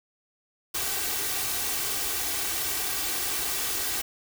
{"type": "noise with comb filter", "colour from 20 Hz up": "white", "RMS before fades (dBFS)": -29, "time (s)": [0.74, 4.02], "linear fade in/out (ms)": 10, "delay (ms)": 2.6, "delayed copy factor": 0.6, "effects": []}